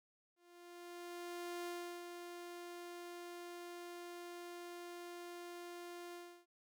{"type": "tone with ADSR envelope", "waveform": "sawtooth", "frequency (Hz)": 349.2, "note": "F4", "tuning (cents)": 0, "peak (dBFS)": -38, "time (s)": [0.36, 6.46], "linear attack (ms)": 1300, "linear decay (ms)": 360, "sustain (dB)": -6, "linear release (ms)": 320, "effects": []}